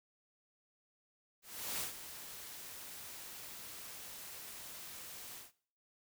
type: noise with ADSR envelope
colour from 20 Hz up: white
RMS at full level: -38 dBFS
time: 1.42-5.52 s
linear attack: 380 ms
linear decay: 120 ms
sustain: -11 dB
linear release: 150 ms
effects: noise-tail reverb RT60 0.5 s tail -19 dB re dry